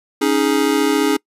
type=chord; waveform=square; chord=C# suspended second; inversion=none; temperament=just; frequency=277.2 / 311.8 / 415.8 Hz; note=C#4 / D#4 / G#4; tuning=0 / +4 / +2 cents; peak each=-19 dBFS; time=0.21-1.17 s; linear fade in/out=10 ms; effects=noise-tail reverb RT60 0.1 s tail -25 dB re dry + resampled to 32000 Hz